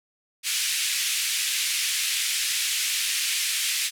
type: band-pass noise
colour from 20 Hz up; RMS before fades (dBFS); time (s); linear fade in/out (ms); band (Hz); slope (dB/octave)
pink; -26; 0.43-3.91; 50; 2200 to 12000; 24
effects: none